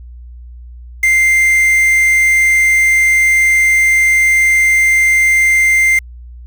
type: tone with quantisation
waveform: triangle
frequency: 2093 Hz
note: C7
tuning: in tune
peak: -6 dBFS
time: 1.03-5.99 s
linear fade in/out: 5 ms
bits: 4
effects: added 60 Hz sine -30 dBFS peak until 6.46 s